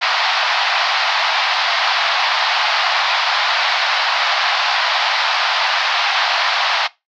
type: band-pass noise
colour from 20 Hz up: pink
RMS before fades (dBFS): -17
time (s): 0.01-6.88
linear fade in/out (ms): 20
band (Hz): 700 to 4900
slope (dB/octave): 48
effects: noise-tail reverb RT60 0.2 s tail -19 dB re dry